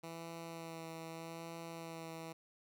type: tone with vibrato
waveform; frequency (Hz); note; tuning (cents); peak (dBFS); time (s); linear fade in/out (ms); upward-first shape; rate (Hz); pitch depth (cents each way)
10% pulse; 164.81; E3; 0; -37; 0.03-2.33; 10; sine; 0.81; 18
effects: none